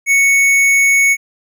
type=tone with hard clipping; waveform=sine; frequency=2217 Hz; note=C#7; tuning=in tune; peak=-10 dBFS; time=0.06-1.17 s; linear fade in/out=50 ms; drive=12 dB; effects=none